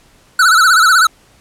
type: tone with vibrato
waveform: square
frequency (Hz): 1396.9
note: F6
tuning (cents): 0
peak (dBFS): -7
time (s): 0.39-1.07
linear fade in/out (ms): 5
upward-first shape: sine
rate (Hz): 16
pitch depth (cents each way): 140
effects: pink hiss -49 dBFS RMS until 1.4 s + low-pass 11000 Hz 12 dB/octave